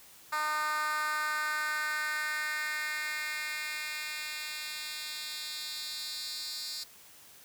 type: tone with high-pass filter sweep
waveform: 10% pulse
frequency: 304.4 Hz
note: D#4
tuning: 38 cents flat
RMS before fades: -35 dBFS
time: 0.32-6.84 s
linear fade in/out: 10 ms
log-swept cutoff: 1100 to 4600 Hz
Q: 2.6
effects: white hiss -55 dBFS RMS until 7.44 s